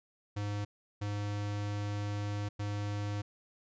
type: tone bursts at uneven times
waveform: square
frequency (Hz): 102.9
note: G#2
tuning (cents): -16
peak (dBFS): -34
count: 3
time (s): 0.36-0.65 / 1.01-2.49 / 2.59-3.22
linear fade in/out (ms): 10
effects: resampled to 16000 Hz